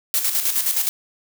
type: noise with tremolo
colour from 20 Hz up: blue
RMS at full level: -19 dBFS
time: 0.14-0.89 s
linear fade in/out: 0 ms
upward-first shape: square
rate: 9.6 Hz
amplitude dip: 55%
effects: none